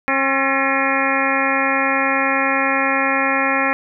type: harmonic tone with a mistuned harmonic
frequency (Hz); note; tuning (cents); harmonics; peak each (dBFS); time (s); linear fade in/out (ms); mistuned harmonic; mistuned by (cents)
270; C#4; -45; 1 / 2 / 3 / 4 / 5 / 6 / 7 / 8 / 9; -24 / -24 / -24 / -24 / -24 / -24 / -24 / -24 / -24; 0.08-3.73; 0; 6; +93
effects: none